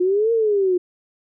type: exponential two-way sweep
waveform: sine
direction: up then down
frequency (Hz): 353.3 to 466.2 to 353.3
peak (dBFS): -15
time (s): 0-0.78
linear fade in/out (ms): 10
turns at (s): 0.32
effects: none